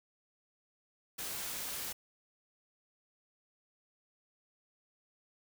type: noise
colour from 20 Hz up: white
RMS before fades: -40 dBFS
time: 1.18-1.93 s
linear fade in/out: 10 ms
effects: none